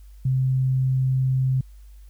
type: tone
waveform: sine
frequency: 130.81 Hz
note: C3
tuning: in tune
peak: -18 dBFS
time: 0.25-1.61 s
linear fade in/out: 5 ms
effects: added 50 Hz sine -42 dBFS peak until 2.09 s + white hiss -63 dBFS RMS until 2.09 s